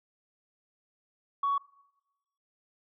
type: tone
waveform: sine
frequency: 1120 Hz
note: C#6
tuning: 18 cents sharp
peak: -24 dBFS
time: 1.43-1.58 s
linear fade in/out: 5 ms
effects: noise-tail reverb RT60 0.9 s tail -21 dB re dry + tanh soft clip ceiling -21 dBFS